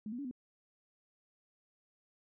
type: tone with pitch steps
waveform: sine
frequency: 212.8 / 241.8 / 284.2 / 250.5 Hz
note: G#3 / B3 / C#4 / B3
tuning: +42 / -36 / +43 / +25 cents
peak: -38 dBFS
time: 0.06-0.312 s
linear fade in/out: 2 ms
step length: 63 ms
effects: none